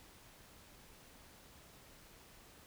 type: silence
effects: pink hiss -60 dBFS RMS until 2.66 s